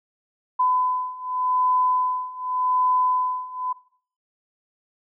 sine beating tone pair, 1007 / 1007.86 Hz, B5 / B5, +33 / +35 cents, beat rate 0.86 Hz, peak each -24 / -22 dBFS, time 0.59-3.73 s, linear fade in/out 10 ms, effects noise-tail reverb RT60 0.5 s tail -18 dB re dry

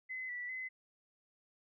sine tone with pitch steps, 2035 / 1961 / 2036 Hz, C7 / B6 / C7, -49 / -13 / -48 cents, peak -39 dBFS, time 0.09-0.69 s, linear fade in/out 20 ms, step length 200 ms, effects none

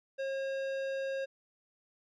sine tone with tanh clipping, 540 Hz, C#5, 45 cents flat, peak -35 dBFS, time 0.18-1.26 s, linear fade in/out 20 ms, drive 15 dB, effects none

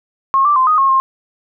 sine tone with pitch steps, 1081 / 1173 / 1039 / 1244 / 1083 / 1064 Hz, C#6 / D6 / C6 / D#6 / C#6 / C6, -44 / -2 / -12 / -1 / -41 / +29 cents, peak -9 dBFS, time 0.34-1 s, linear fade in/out 0 ms, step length 110 ms, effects none

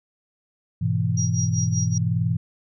sine chord, E major, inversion first, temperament just, 103.01 / 123.61 / 164.81 Hz, G#2 / B2 / E3, -14 / +2 / 0 cents, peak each -24 dBFS, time 0.81-2.37 s, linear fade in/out 10 ms
sine tone with tremolo, 5730 Hz, F8, 44 cents sharp, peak -25 dBFS, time 1.17-1.98 s, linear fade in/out 5 ms, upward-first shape sine, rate 5.2 Hz, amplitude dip 95%
effects none

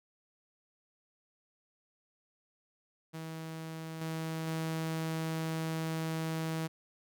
sawtooth tone with level steps, 161 Hz, E3, 41 cents flat, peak -36 / -31 / -29 dBFS, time 3.13-6.68 s, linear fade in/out 20 ms, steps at 4.01 / 4.47 s, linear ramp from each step 5 ms, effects none

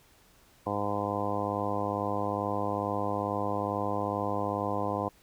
harmonic tone, 102.3 Hz, G#2, 26 cents flat, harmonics 1 / 2 / 3 / 4 / 5 / 6 / 7 / 8 / 9 / 10, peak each -38 / -38 / -37 / -40 / -35 / -39 / -36 / -39 / -39 / -36 dBFS, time 0.66-5.09 s, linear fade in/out 10 ms, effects pink hiss -61 dBFS RMS until 5.22 s

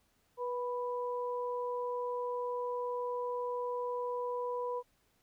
sine tone pair together, 489.4 / 987.8 Hz, B4 / B5, -16 / 0 cents, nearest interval octave, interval 1216 cents, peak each -35 / -38 dBFS, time 0.37-4.83 s, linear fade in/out 50 ms, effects pink hiss -73 dBFS RMS until 5.22 s

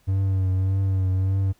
triangle tone with vibrato, 95.2 Hz, F#2, 50 cents sharp, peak -17 dBFS, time 0.07-1.53 s, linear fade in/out 20 ms, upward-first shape triangle, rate 1.7 Hz, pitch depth 40 cents each way, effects pink hiss -62 dBFS RMS until 1.59 s

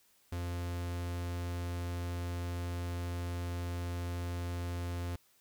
45% pulse tone, 87.31 Hz, F2, in tune, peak -35 dBFS, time 0.32-5.16 s, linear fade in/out 5 ms, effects white hiss -68 dBFS RMS until 5.4 s

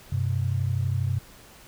sine tone pair together, 95.8 / 128.09 Hz, G2 / C3, -39 / -36 cents, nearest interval perfect fourth, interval 503 cents, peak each -25 / -26 dBFS, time 0.12-1.19 s, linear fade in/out 5 ms, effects pink hiss -50 dBFS RMS until 1.67 s

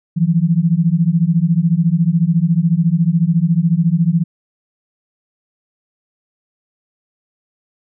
sine beating tone pair, 160.9 / 174.9 Hz, E3 / F3, -42 / +3 cents, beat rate 14 Hz, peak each -14 dBFS, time 0.16-4.24 s, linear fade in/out 20 ms, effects none

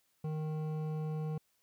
triangle tone with hard clipping, 155.1 Hz, D#3, 5 cents flat, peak -36 dBFS, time 0.24-1.38 s, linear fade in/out 5 ms, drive 15 dB, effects white hiss -75 dBFS RMS until 1.62 s

